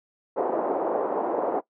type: band-pass noise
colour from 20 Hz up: pink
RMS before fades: -26 dBFS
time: 0.36-1.61 s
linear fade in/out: 20 ms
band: 350 to 860 Hz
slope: 24 dB/octave
effects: noise-tail reverb RT60 0.1 s tail -18 dB re dry